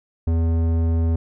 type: tone with low-pass filter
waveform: square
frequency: 82.5 Hz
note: E2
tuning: 2 cents sharp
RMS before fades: -19 dBFS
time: 0.27-1.16 s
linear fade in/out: 5 ms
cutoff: 480 Hz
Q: 0.51
effects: none